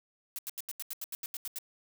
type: noise bursts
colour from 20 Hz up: blue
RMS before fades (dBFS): -38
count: 12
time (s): 0.36-1.586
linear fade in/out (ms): 0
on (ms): 27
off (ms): 82
effects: none